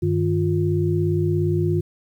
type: tone cluster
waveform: sine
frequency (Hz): 98.6 / 155.8 / 351.5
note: G2 / D#3 / F4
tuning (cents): +11 / +3 / +11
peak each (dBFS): -22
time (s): 0.02-1.81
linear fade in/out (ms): 10
effects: 9-bit